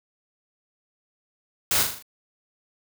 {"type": "noise with echo", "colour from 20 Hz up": "white", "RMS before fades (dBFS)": -22, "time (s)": [1.71, 1.83], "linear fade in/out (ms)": 2, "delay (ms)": 39, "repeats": 5, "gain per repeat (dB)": -5, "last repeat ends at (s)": 2.025, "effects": []}